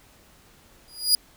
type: tone with exponential growth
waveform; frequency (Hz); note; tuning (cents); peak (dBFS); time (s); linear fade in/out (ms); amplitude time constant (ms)
sawtooth; 4889; D#8; -31; -10; 0.88-1.15; 1; 58
effects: pink hiss -55 dBFS RMS until 1.36 s